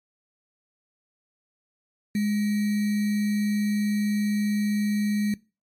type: tone with sample-and-hold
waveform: sine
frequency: 207.7 Hz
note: G#3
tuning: in tune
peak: -21 dBFS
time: 2.15-5.34 s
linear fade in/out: 2 ms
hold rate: 2100 Hz
effects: noise-tail reverb RT60 0.3 s tail -21 dB re dry + MP3 64 kbps